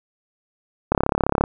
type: click train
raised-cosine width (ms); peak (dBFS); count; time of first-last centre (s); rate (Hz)
1; -3; 19; 0.92-1.439; 34.7
effects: none